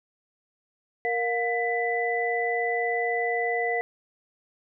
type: tone cluster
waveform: sine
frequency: 467.5 / 711 / 1993 Hz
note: A#4 / F5 / B6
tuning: +5 / +31 / +15 cents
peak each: -28 dBFS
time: 1.05-3.81 s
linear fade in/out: 0 ms
effects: none